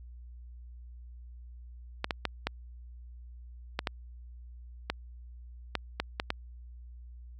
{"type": "clicks", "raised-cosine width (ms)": 0.3, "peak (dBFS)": -13, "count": 11, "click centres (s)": [2.044, 2.108, 2.253, 2.47, 3.791, 3.872, 4.9, 5.753, 6, 6.199, 6.304], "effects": ["added 60 Hz sine -45 dBFS peak until 7.39 s"]}